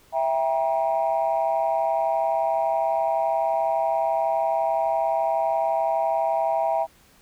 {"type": "chord", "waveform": "sine", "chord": "E diminished", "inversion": "none", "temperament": "just", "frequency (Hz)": [659.3, 791.1, 949.3], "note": ["E5", "G5", "Bb5"], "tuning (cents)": [0, 16, 31], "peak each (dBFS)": [-22, -24, -27], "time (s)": [0.12, 6.87], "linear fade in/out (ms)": 50, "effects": ["tanh soft clip ceiling -13 dBFS", "pink hiss -56 dBFS RMS until 7.21 s"]}